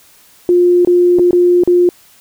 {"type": "tone with dropouts", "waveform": "sine", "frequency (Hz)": 353.9, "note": "F4", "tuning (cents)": 23, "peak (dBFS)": -6, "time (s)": [0.49, 1.89], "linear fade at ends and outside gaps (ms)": 1, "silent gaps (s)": [[0.849, 0.873], [1.187, 1.194], [1.309, 1.33], [1.636, 1.675]], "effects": ["white hiss -46 dBFS RMS until 2.2 s"]}